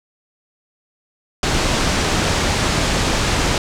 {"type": "low-pass noise", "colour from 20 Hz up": "pink", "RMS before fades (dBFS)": -18, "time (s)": [1.43, 3.58], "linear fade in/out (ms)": 2, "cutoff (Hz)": 7700, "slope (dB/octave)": 24, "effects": []}